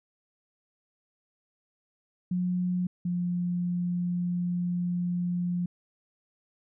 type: tone pair in turn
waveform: sine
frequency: 180 / 176.5 Hz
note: F#3 / F3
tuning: -47 / +19 cents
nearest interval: unison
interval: 34 cents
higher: first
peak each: -25 / -26 dBFS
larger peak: first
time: 2.31-2.87 / 3.05-5.66 s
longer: second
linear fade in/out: 5 ms
effects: none